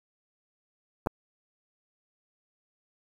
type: clicks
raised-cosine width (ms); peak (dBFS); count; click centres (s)
1; -22 / -11; 2; 1.062 / 1.071
effects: 7-bit